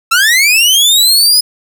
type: linear sweep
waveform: sawtooth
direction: up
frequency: 1302 to 5070 Hz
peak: -3 dBFS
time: 0.11-1.41 s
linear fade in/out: 10 ms
effects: none